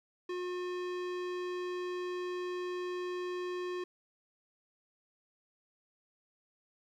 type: tone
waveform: square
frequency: 360 Hz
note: F#4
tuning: 47 cents flat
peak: -36 dBFS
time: 0.29-3.84 s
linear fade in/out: 5 ms
effects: low-pass 4000 Hz 12 dB/octave + 12-bit